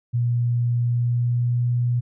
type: tone with pitch glide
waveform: sine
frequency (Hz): 120 to 121.46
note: B2 to B2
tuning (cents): -49 to -28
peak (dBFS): -18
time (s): 0.13-2.01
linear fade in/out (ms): 20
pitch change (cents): +21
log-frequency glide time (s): 0.82-1.68
effects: none